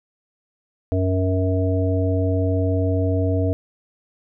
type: harmonic tone with a mistuned harmonic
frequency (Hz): 93.5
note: F#2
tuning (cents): +19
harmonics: 1 / 3 / 5 / 7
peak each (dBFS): -19 / -24 / -26 / -27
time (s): 0.92-3.53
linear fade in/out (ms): 0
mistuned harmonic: 7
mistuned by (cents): -17
effects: none